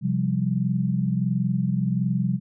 sine chord, C suspended fourth, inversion none, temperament equal, 130.81 / 174.61 / 196 Hz, C3 / F3 / G3, 0 / 0 / 0 cents, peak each -25 dBFS, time 0.01-2.4 s, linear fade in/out 50 ms, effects none

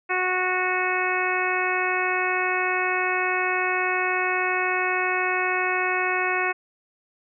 harmonic tone, 367.3 Hz, F#4, 13 cents flat, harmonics 1 / 2 / 3 / 4 / 5 / 6 / 7, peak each -29 / -29 / -29 / -29 / -29 / -29 / -29 dBFS, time 0.09-6.53 s, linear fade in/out 20 ms, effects none

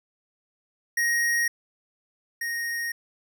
square tone pair in turn, 1877 / 1865.1 Hz, A#6 / A#6, +11 / 0 cents, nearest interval unison, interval 11 cents, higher first, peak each -22 / -28 dBFS, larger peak first, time 0.97-1.48 / 2.41-2.92 s, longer neither, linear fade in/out 5 ms, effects none

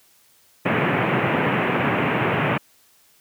pink band-pass noise, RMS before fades -21 dBFS, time 0.65-2.58 s, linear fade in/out 10 ms, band 110 to 2700 Hz, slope 48 dB/octave, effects white hiss -57 dBFS RMS until 3.2 s + high-pass 60 Hz 12 dB/octave

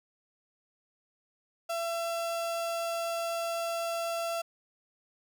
35% pulse tone, 673 Hz, E5, 36 cents sharp, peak -29 dBFS, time 1.69-4.42 s, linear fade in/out 10 ms, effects none

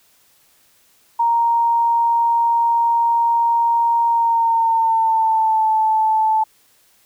sine tone with pitch glide, 932.3 to 874.9 Hz, A#5 to A5, 0 to -10 cents, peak -13 dBFS, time 1.19-6.44 s, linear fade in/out 10 ms, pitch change -110 cents, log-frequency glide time 4.08-5.68 s, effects white hiss -56 dBFS RMS until 7.05 s

